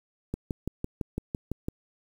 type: click train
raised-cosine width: 3 ms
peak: -17 dBFS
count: 9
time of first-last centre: 0.34-1.685 s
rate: 5.95 Hz
effects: 8-bit